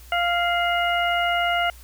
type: harmonic tone with a mistuned harmonic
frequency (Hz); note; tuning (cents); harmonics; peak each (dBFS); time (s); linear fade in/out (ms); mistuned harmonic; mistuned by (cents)
696; F5; -6; 1 / 2 / 3 / 4; -22 / -25 / -27 / -28; 0.12-1.7; 2; 4; +53
effects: added 60 Hz sine -43 dBFS peak until 1.83 s + white hiss -50 dBFS RMS until 1.83 s